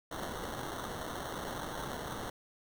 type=noise with sample-and-hold; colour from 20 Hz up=white; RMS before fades=-40 dBFS; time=0.11-2.3 s; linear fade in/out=5 ms; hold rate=2450 Hz; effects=none